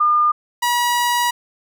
sine / sawtooth tone pair in turn, 1209 / 964.5 Hz, D6 / B5, +50 / -41 cents, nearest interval major third, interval 391 cents, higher first, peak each -12 dBFS, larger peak neither, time 0-0.32 / 0.62-1.31 s, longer second, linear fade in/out 10 ms, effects none

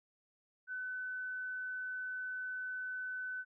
sine tone, 1508 Hz, F#6, 32 cents sharp, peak -38 dBFS, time 0.67-3.45 s, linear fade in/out 50 ms, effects none

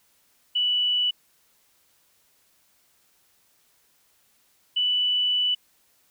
sine tone pair in turn, 2960 / 2973 Hz, F#7 / F#7, 0 / +8 cents, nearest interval unison, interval 8 cents, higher second, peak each -20 dBFS, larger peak neither, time 0.55-1.11 / 4.76-5.55 s, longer second, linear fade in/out 10 ms, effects white hiss -64 dBFS RMS until 6.1 s

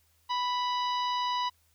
harmonic tone with a mistuned harmonic, 987.8 Hz, B5, in tune, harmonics 1 / 2 / 3 / 4 / 5 / 6, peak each -28 / -42 / -38 / -39 / -43 / -54 dBFS, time 0.29-1.5 s, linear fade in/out 20 ms, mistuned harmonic 4, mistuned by -19 cents, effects added 81 Hz sine -69 dBFS peak until 1.74 s + white hiss -69 dBFS RMS until 1.74 s

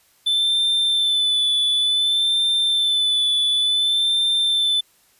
triangle tone with vibrato, 3520 Hz, A7, in tune, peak -15 dBFS, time 0.26-4.81 s, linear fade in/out 10 ms, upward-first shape sine, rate 0.56 Hz, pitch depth 29 cents each way, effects white hiss -58 dBFS RMS until 5.19 s + resampled to 32000 Hz

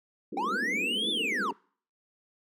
pink band-pass noise, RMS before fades -37 dBFS, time 0.32-1.53 s, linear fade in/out 5 ms, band 190 to 500 Hz, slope 96 dB/octave
triangle linear two-way sweep, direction up then down, 742 to 3575 to 879 Hz, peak -26 dBFS, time 0.37-1.51 s, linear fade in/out 2 ms, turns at 1.1 s
effects noise-tail reverb RT60 0.5 s tail -26 dB re dry

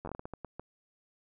slowing click train, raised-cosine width 1 ms, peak -26 dBFS, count 11, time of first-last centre 0.05-0.596 s, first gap 10 ms, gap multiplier 1.35, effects none

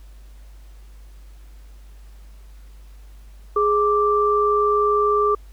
sine tone pair together, 416.5 / 1174 Hz, G#4 / D6, +5 / -1 cents, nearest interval octave + tritone, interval 1794 cents, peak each -18 dBFS, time 3.56-5.35 s, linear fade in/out 5 ms, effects added 50 Hz sine -40 dBFS peak until 5.52 s + pink hiss -57 dBFS RMS until 5.52 s

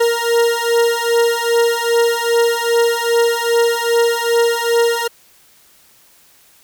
40% pulse beating tone pair, 466.2 / 468.7 Hz, A#4 / A#4, 0 / +9 cents, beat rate 2.5 Hz, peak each -15 dBFS, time 0-5.08 s, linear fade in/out 10 ms, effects white hiss -50 dBFS RMS until 6.63 s

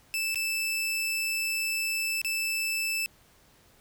sawtooth tone with dropouts, 2637 Hz, E7, in tune, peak -24 dBFS, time 0.14-3.06 s, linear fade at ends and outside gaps 0 ms, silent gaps 0.345-0.357 / 2.216-2.247 s, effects pink hiss -60 dBFS RMS until 3.8 s

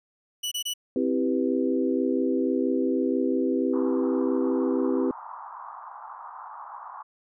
sawtooth tone bursts, 2955 Hz, F#7, 3 cents flat, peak -24 dBFS, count 3, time 0.43-0.738 s, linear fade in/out 10 ms, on 86 ms, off 25 ms
sine chord, C major seventh, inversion none, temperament equal with one note detuned, 261.6 / 327.7 / 392 / 493.9 Hz, C4 / E4 / G4 / B4, 0 / -10 / 0 / 0 cents, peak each -25 / -28 / -28 / -30 dBFS, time 0.96-5.11 s, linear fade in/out 2 ms
pink band-pass noise, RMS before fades -41 dBFS, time 3.73-7.03 s, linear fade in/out 10 ms, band 830 to 1200 Hz, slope 48 dB/octave
effects resampled to 32000 Hz

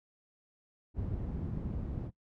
white low-pass noise, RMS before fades -37 dBFS, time 0.94-2.11 s, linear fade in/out 50 ms, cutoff 150 Hz, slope 12 dB/octave, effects noise-tail reverb RT60 0.1 s tail -19 dB re dry

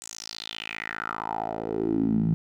10% pulse tone with band-pass filter sweep, 55.1 Hz, A1, 3 cents sharp, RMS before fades -29 dBFS, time 0.02-2.34 s, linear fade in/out 0 ms, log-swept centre 7800 to 160 Hz, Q 4.9, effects none

